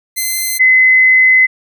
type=tone pair in turn; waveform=5% pulse / sine; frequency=2064 / 2037 Hz; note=C7 / C7; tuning=-24 / -47 cents; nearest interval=unison; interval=23 cents; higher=first; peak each=-5 dBFS; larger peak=neither; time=0.16-0.59 / 0.59-1.47 s; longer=second; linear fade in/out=20 ms; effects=none